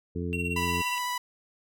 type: harmonic tone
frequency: 87 Hz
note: F2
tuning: 6 cents flat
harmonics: 1 / 2 / 3 / 4 / 5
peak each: -33 / -34 / -36 / -39 / -37 dBFS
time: 0.15-0.82 s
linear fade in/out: 10 ms
type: tone with tremolo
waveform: triangle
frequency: 2736 Hz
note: F7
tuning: 36 cents flat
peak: -27 dBFS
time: 0.33-0.98 s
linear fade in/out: 0 ms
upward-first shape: sine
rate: 17 Hz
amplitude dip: 75%
type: tone with vibrato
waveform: sawtooth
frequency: 987.8 Hz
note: B5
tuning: in tune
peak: -25 dBFS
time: 0.56-1.18 s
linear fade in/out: 5 ms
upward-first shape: triangle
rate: 14 Hz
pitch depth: 13 cents each way
effects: none